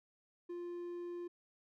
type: tone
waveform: triangle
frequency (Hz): 349.2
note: F4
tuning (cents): 0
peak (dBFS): -39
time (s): 0.49-1.28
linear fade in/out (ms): 10
effects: none